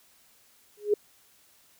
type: tone with exponential growth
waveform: sine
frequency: 415.3 Hz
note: G#4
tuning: in tune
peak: -16 dBFS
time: 0.77-0.94 s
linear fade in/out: 5 ms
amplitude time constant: 35 ms
effects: white hiss -61 dBFS RMS until 1.79 s